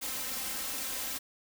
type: noise with comb filter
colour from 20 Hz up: white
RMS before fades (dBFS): -36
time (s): 0.01-1.19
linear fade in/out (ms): 20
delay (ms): 3.8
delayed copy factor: +0.95
effects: none